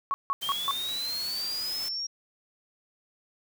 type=tone bursts; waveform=sine; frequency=1108.7 Hz; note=C#6; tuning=in tune; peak=-24 dBFS; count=4; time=0.11-0.71 s; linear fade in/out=0 ms; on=30 ms; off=160 ms
type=noise; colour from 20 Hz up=white; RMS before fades=-40 dBFS; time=0.41-1.89 s; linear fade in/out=10 ms
type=linear sweep; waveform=sine; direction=up; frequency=3119 to 5630 Hz; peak=-30 dBFS; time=0.42-2.07 s; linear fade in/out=10 ms
effects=none